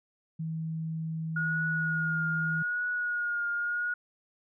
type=tone; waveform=sine; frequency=160.9 Hz; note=E3; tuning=42 cents flat; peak=-31 dBFS; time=0.39-2.63 s; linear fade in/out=10 ms
type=tone with vibrato; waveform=sine; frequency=1439 Hz; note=F#6; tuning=49 cents flat; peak=-28 dBFS; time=1.36-3.94 s; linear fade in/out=5 ms; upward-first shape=triangle; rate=0.82 Hz; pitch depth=34 cents each way
effects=none